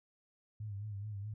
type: tone with vibrato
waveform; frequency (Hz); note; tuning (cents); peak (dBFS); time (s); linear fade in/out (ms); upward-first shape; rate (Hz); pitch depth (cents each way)
sine; 103.1; G#2; -12; -39; 0.6-1.34; 5; sine; 4.7; 78
effects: none